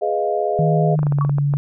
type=chord; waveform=sine; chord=F half-diminished seventh; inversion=first; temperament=equal; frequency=415.3 / 493.9 / 622.3 / 698.5 Hz; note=Ab4 / Cb5 / Eb5 / F5; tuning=0 / 0 / 0 / 0 cents; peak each=-22 / -27 / -22 / -22 dBFS; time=0.01-0.96 s; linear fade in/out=20 ms
type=tone with pitch glide; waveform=sine; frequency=157.7 to 142.95 Hz; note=D#3 to D3; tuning=+24 to -46 cents; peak=-15 dBFS; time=0.59-1.57 s; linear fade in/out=0 ms; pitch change=-170 cents; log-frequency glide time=0.89-1.12 s
type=clicks; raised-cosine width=1 ms; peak=-14 dBFS; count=9; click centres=0.991 / 1.031 / 1.068 / 1.123 / 1.186 / 1.249 / 1.295 / 1.384 / 1.538 s
type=tone with exponential decay; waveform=sine; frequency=1126 Hz; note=C#6; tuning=27 cents sharp; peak=-17 dBFS; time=1.21-1.3 s; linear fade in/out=1 ms; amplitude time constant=18 ms
effects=none